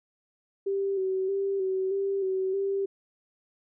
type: tone with vibrato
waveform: sine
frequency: 385.9 Hz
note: G4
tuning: 27 cents flat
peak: -25 dBFS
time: 0.66-2.86 s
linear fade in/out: 10 ms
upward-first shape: square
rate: 1.6 Hz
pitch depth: 33 cents each way
effects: none